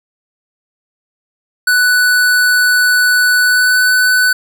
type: tone with pitch glide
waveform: square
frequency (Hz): 1487 to 1499.1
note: F#6 to F#6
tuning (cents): +8 to +22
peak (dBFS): -9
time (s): 1.67-4.33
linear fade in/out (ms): 5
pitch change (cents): +14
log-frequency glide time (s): 3.4-3.82
effects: none